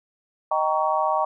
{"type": "chord", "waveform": "sine", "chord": "Eb dominant seventh", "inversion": "none", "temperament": "just", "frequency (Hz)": [622.3, 777.8, 933.4, 1120.1], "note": ["Eb5", "G5", "Bb5", "Db6"], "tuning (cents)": [0, -14, 2, 18], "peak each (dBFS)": -25, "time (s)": [0.51, 1.25], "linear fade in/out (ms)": 5, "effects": []}